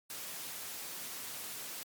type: high-pass noise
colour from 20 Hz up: white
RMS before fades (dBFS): -43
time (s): 0.1-1.83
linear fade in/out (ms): 0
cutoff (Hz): 110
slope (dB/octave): 12
effects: MP3 96 kbps